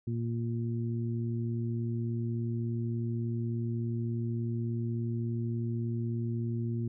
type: harmonic tone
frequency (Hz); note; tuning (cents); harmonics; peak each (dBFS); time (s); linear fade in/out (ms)
116.54; A#2; 0; 1 / 2 / 3; -31 / -36 / -41; 0.07-6.88; 5
effects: none